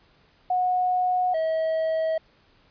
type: tone pair in turn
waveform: sine / triangle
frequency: 730 / 641.5 Hz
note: F#5 / E5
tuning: -24 / -47 cents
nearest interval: major second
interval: 223 cents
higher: first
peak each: -20 / -20 dBFS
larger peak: neither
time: 0.5-1.34 / 1.34-2.18 s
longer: neither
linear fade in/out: 5 ms
effects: pink hiss -60 dBFS RMS until 2.7 s + resampled to 11025 Hz